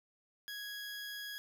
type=tone; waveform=20% pulse; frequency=1661.2 Hz; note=G#6; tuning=in tune; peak=-37 dBFS; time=0.48-1.38 s; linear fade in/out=0 ms; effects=none